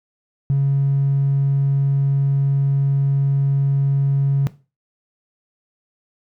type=tone; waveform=triangle; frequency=138.59 Hz; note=C#3; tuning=in tune; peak=-10 dBFS; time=0.5-4.47 s; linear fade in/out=0 ms; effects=noise-tail reverb RT60 0.3 s tail -18 dB re dry + tanh soft clip ceiling -12 dBFS